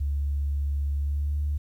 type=tone with pitch glide; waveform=sine; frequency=71.2 to 73.29 Hz; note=C#2 to D2; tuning=+47 to -3 cents; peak=-23 dBFS; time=0-1.58 s; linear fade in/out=10 ms; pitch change=+50 cents; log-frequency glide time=0.97-1.37 s; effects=tanh soft clip ceiling -19 dBFS + 10-bit